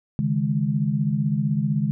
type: chord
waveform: sine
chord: C# suspended second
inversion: none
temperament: equal with one note detuned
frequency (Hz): 139.8 / 155.56 / 207.7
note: C#3 / D#3 / G#3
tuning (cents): +15 / 0 / 0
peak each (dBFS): -24 / -24 / -24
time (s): 0.19-1.91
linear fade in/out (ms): 0
effects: none